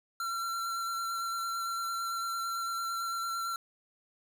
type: tone with vibrato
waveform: square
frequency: 1361 Hz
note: F6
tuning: 45 cents flat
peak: -33 dBFS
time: 0.2-3.56 s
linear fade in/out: 2 ms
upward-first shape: triangle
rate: 8.9 Hz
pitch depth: 17 cents each way
effects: 10-bit